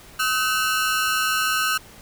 sawtooth ring-modulated tone, 1396.9 Hz, F6, in tune, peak -13 dBFS, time 0.19-1.78 s, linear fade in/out 10 ms, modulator 120 Hz, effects pink hiss -46 dBFS RMS until 2.01 s

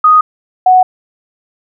sine tone pair in turn, 1244.5 / 740 Hz, D#6 / F#5, 0 / 0 cents, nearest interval major sixth, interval 900 cents, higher first, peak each -3 dBFS, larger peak neither, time 0.04-0.21 / 0.66-0.83 s, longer neither, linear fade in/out 5 ms, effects none

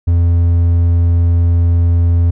triangle tone, 85.5 Hz, F2, 36 cents flat, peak -6 dBFS, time 0.07-2.31 s, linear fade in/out 10 ms, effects none

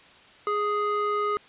square tone with band-pass filter, 415.3 Hz, G#4, in tune, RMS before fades -26 dBFS, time 0.47-1.37 s, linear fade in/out 0 ms, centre 980 Hz, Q 5.3, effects white hiss -52 dBFS RMS until 1.48 s + resampled to 8000 Hz

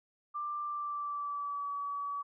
sine tone with pitch glide, 1183 to 1140.7 Hz, D6 to C#6, +12 to +49 cents, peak -34 dBFS, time 0.34-2.23 s, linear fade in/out 20 ms, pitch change -63 cents, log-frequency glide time 0.62-1.71 s, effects none

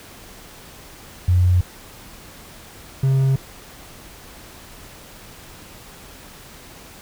sine / triangle tone pair in turn, 89.8 / 134.21 Hz, F2 / C3, +49 / +44 cents, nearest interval perfect fifth, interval 695 cents, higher second, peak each -12 dBFS, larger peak neither, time 1.28-1.61 / 3.03-3.36 s, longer neither, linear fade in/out 5 ms, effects pink hiss -42 dBFS RMS until 7.01 s

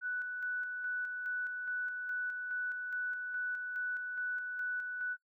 sine tone with tremolo, 1485 Hz, F#6, 6 cents sharp, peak -33 dBFS, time 0.01-5.17 s, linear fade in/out 50 ms, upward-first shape square, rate 2.4 Hz, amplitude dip 35%, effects noise-tail reverb RT60 0.1 s tail -22 dB re dry

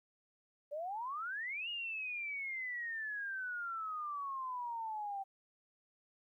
sine exponential two-way sweep, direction up then down, 565 to 2881 to 773 Hz, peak -38 dBFS, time 0.71-5.24 s, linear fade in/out 20 ms, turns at 1.69 s, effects 13-bit

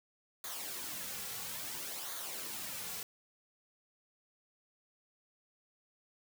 white noise with flanger, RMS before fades -42 dBFS, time 0.44-3.03 s, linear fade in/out 2 ms, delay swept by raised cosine 0.37 to 3.27 ms, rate 0.59 Hz, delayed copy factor -0.6, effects none

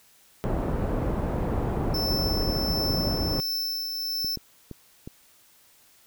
pink low-pass noise, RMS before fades -27 dBFS, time 0.44-3.4 s, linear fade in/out 0 ms, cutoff 720 Hz, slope 12 dB/octave
square tone with tremolo, 5310 Hz, E8, 12 cents sharp, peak -26 dBFS, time 1.94-4.36 s, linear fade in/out 5 ms, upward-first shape triangle, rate 1.4 Hz, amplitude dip 40%
clicks, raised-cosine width 3 ms, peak -24 dBFS, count 6, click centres 2.903 / 3.074 / 4.246 / 4.373 / 4.713 / 5.075 s
effects white hiss -58 dBFS RMS until 6.06 s

